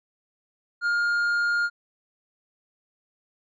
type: tone with tanh clipping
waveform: sine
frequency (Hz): 1414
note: F6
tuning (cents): +21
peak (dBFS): -22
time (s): 0.81-1.7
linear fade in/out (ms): 50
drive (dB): 5
effects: none